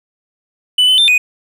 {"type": "tone with pitch steps", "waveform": "triangle", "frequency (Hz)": [2987, 3035, 3578, 2487], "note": ["F#7", "F#7", "A7", "D#7"], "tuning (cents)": [16, 43, 28, -1], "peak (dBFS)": -6, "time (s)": [0.78, 1.18], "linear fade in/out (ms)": 5, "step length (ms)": 100, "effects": []}